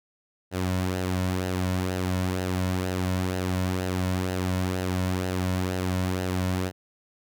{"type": "tone with flanger", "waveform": "sawtooth", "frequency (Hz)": 92, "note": "F#2", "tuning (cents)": -9, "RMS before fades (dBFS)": -27, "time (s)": [0.51, 6.72], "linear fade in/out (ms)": 50, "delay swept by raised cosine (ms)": [0.86, 2.56], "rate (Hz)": 2.1, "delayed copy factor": -0.5, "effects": []}